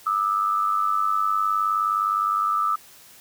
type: tone pair together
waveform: sine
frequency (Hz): 1200.5 / 1300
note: D6 / E6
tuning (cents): +38 / -24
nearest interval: minor second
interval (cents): 138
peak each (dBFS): -23 / -22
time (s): 0.06-2.76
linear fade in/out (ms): 10
effects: white hiss -49 dBFS RMS until 3.2 s + high-pass 60 Hz 12 dB/octave